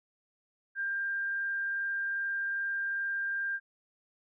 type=tone with frequency modulation; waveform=sine; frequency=1594 Hz; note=G6; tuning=28 cents sharp; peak=-30 dBFS; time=0.75-3.6 s; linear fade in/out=50 ms; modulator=22.5 Hz; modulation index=0.34; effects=none